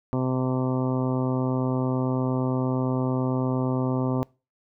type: harmonic tone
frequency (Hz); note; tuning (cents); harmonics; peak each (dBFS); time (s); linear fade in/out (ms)
128.8; C3; -27; 1 / 2 / 3 / 4 / 5 / 6 / 7 / 8 / 9; -26 / -26 / -32 / -34 / -36 / -42 / -37 / -41 / -40; 0.13-4.23; 0
effects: noise-tail reverb RT60 0.3 s tail -23 dB re dry